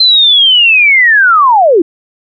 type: linear sweep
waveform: sine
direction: down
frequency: 4131 to 307.2 Hz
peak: -3 dBFS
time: 0-1.82 s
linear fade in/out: 5 ms
effects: none